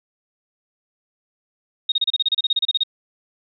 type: tone bursts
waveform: sine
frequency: 3729 Hz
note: A#7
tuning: in tune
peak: -15 dBFS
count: 16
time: 1.89-2.835 s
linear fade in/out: 5 ms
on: 30 ms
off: 31 ms
effects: none